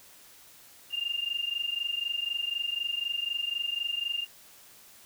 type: tone pair together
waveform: sine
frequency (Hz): 2794 / 2818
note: F7 / F7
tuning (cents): 0 / +15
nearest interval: unison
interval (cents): 15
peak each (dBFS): -32 / -32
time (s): 0.9-4.27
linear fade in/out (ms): 50
effects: white hiss -54 dBFS RMS until 5.05 s